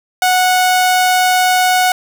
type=tone; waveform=sawtooth; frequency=736 Hz; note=F#5; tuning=9 cents flat; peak=-6 dBFS; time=0.22-1.92 s; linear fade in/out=2 ms; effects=none